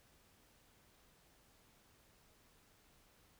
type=silence; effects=pink hiss -69 dBFS RMS until 3.39 s